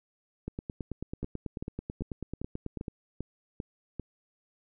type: two click trains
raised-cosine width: 3 ms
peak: -22 / -22 dBFS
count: 8 / 23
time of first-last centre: 1.23-3.997 / 0.48-2.882 s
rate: 2.53 / 9.16 Hz
effects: none